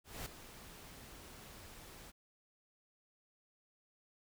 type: noise with ADSR envelope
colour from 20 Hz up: pink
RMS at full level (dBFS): -43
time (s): 0.04-2.12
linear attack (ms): 220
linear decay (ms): 5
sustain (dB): -11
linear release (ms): 25
effects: none